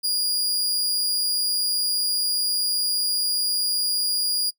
sawtooth tone, 4853 Hz, D#8, 44 cents flat, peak -18 dBFS, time 0.03-4.51 s, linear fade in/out 20 ms, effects noise-tail reverb RT60 0.1 s tail -24 dB re dry

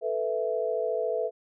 sine chord, A suspended second, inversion none, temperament equal, 440 / 493.9 / 659.3 Hz, A4 / B4 / E5, 0 / 0 / 0 cents, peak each -30 / -30 / -30 dBFS, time 0.01-1.31 s, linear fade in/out 50 ms, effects none

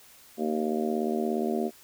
harmonic tone, 77.1 Hz, D#2, 15 cents flat, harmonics 3 / 4 / 5 / 6 / 7 / 8 / 9, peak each -29 / -35 / -30 / -39 / -39 / -38 / -35 dBFS, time 0.37-1.71 s, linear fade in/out 50 ms, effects white hiss -54 dBFS RMS until 1.83 s

